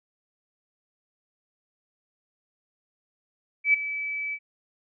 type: tone with ADSR envelope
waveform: sine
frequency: 2300 Hz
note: D7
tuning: 37 cents flat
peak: -14 dBFS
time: 3.64-4.39 s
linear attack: 98 ms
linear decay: 9 ms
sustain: -14 dB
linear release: 58 ms
effects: none